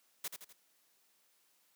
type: noise with echo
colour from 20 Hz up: white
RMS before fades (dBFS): -39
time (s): 0.24-0.28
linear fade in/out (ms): 5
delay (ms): 83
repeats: 3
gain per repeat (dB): -6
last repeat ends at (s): 0.529
effects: white hiss -72 dBFS RMS until 1.75 s + high-pass 200 Hz 12 dB/octave